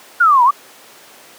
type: exponential two-way sweep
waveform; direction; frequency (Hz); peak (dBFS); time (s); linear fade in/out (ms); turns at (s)
sine; down then up; 1473 to 932.3 to 1210; -7; 0.2-0.51; 10; 0.44
effects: pink hiss -41 dBFS RMS until 1.38 s + high-pass 400 Hz 12 dB/octave